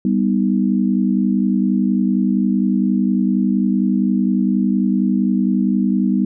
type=chord; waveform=sine; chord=G augmented; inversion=none; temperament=equal; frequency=196 / 246.9 / 311.1 Hz; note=G3 / B3 / D#4; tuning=0 / 0 / 0 cents; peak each=-16 / -18 / -22 dBFS; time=0.05-6.25 s; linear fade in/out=2 ms; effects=none